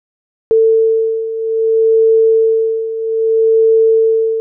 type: beating tone pair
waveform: sine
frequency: 446.6 / 447.22 Hz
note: A4 / A4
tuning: +26 / +28 cents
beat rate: 0.62 Hz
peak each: -15 / -10 dBFS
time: 0.51-4.4 s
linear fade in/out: 0 ms
effects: none